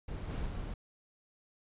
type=noise with level steps; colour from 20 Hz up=brown; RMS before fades=-40 / -36 / -39 dBFS; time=0.08-0.74 s; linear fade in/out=5 ms; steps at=0.29 / 0.46 s; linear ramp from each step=2 ms; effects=resampled to 8000 Hz